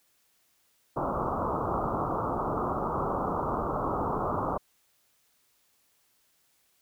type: low-pass noise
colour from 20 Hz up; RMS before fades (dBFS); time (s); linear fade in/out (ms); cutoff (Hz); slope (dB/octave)
white; -30; 0.96-4.58; 10; 1300; 96
effects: white hiss -69 dBFS RMS until 6.81 s